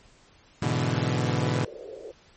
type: chord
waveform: sawtooth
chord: E dominant seventh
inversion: first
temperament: equal with one note detuned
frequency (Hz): 103.83 / 123.47 / 145.65 / 164.81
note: G#2 / B2 / D3 / E3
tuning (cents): 0 / 0 / -14 / 0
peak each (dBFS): -27 / -23 / -25 / -27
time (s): 0.62-1.65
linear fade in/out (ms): 5
type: band-pass noise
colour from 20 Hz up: pink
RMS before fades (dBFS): -41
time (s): 1.39-2.12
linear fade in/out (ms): 10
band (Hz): 390 to 560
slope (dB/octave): 48
effects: pink hiss -57 dBFS RMS until 2.36 s + MP3 32 kbps